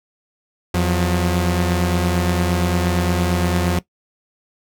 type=tone pair together; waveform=sawtooth; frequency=85.2 / 179.08 Hz; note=F2 / F3; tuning=-42 / +44 cents; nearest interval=octave + minor second; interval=1286 cents; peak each=-15 / -15 dBFS; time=0.74-3.79 s; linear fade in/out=5 ms; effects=noise-tail reverb RT60 0.1 s tail -18 dB re dry